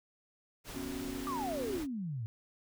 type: noise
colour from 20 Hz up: pink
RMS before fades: -45 dBFS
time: 0.64-1.87 s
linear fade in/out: 50 ms
type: chord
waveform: sine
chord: B suspended second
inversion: none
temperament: just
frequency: 246.9 / 277.8 / 370.4 Hz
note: B3 / C#4 / F#4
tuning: 0 / +4 / +2 cents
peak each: -43 / -40 / -45 dBFS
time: 0.74-1.79 s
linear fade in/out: 20 ms
type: exponential sweep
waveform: sine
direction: down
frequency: 1207 to 104.2 Hz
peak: -35 dBFS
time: 1.27-2.26 s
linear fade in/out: 0 ms
effects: none